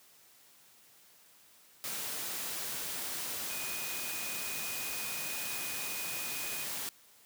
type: tone in noise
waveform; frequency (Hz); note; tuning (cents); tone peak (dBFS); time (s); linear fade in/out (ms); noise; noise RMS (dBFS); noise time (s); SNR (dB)
sine; 2484; D#7; -3; -43; 3.5-6.64; 0; white; -38; 1.84-6.89; -8
effects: white hiss -61 dBFS RMS until 7.25 s + high-pass 100 Hz 12 dB/octave